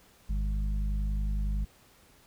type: harmonic tone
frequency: 50.9 Hz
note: G#1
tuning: 34 cents flat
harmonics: 1 / 2 / 3 / 4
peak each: -27 / -45 / -41 / -42 dBFS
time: 0.29-1.65 s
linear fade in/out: 10 ms
effects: pink hiss -60 dBFS RMS until 2.26 s